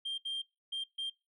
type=tone bursts at uneven times; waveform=sine; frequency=3183 Hz; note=G7; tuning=26 cents sharp; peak=-32 dBFS; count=4; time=0.05-0.18 / 0.25-0.42 / 0.72-0.84 / 0.98-1.1 s; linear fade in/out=10 ms; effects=noise-tail reverb RT60 0.3 s tail -25 dB re dry + tanh soft clip ceiling -33 dBFS